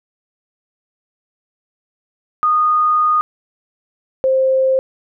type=tone pair in turn; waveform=sine; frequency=1232 / 526.4 Hz; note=D#6 / C5; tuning=-17 / +10 cents; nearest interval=octave + minor third; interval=1473 cents; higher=first; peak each=-11 dBFS; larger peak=neither; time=2.43-3.21 / 4.24-4.79 s; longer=first; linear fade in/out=0 ms; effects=none